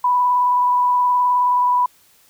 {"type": "tone with vibrato", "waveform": "sine", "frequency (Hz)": 987.8, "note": "B5", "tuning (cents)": 0, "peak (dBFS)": -13, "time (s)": [0.04, 1.86], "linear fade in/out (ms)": 5, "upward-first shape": "square", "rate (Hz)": 19, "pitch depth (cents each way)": 12, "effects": ["white hiss -54 dBFS RMS until 2.29 s"]}